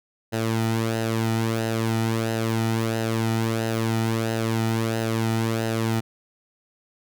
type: tone with flanger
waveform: sawtooth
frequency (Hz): 112.9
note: A2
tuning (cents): +45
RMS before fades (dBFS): -24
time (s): 0.32-6.01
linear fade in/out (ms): 20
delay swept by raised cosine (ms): 0.87 to 1.87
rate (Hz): 1.5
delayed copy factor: -0.6
effects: none